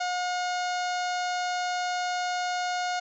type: harmonic tone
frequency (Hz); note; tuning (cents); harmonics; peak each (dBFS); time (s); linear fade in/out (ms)
720; F#5; -47; 1 / 2 / 3 / 4 / 5 / 6 / 7 / 8 / 9 / 10; -28 / -34 / -40 / -42 / -43 / -40 / -45 / -47 / -44 / -50; 0-3; 10
effects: none